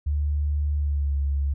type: tone with pitch glide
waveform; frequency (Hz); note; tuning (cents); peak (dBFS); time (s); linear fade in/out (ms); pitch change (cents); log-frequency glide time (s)
sine; 73.3 to 70.15; D2 to C#2; -3 to +21; -21; 0.06-1.54; 10; -76; 0.77-1.16
effects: none